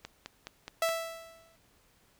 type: click train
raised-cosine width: 0.2 ms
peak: -23 dBFS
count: 5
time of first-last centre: 0.05-0.89 s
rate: 4.76 Hz
type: tone with exponential decay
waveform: sawtooth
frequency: 659.3 Hz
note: E5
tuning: in tune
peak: -21 dBFS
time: 0.82-1.56 s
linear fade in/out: 2 ms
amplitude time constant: 160 ms
effects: pink hiss -66 dBFS RMS until 2.19 s